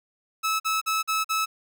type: tone bursts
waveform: sawtooth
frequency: 1300 Hz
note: E6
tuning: 24 cents flat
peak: -19 dBFS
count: 5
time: 0.43-1.46 s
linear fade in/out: 20 ms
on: 170 ms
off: 45 ms
effects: none